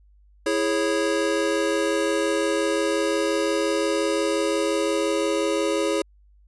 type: chord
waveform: square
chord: C# minor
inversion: first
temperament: equal with one note detuned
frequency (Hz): 329.6 / 415.3 / 549.3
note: E4 / G#4 / C#5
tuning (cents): 0 / 0 / -16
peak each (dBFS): -26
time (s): 0.46-6.02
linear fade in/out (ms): 5
effects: added 50 Hz sine -52 dBFS peak until 6.47 s + resampled to 24000 Hz